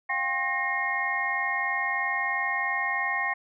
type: tone cluster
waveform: sine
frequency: 710 / 793 / 1073 / 1852 / 2145 Hz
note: F5 / G5 / C6 / A#6 / C7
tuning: +28 / +20 / +43 / -12 / +42 cents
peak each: -37 / -33 / -33 / -28 / -31 dBFS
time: 0.09-3.34 s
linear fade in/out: 10 ms
effects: none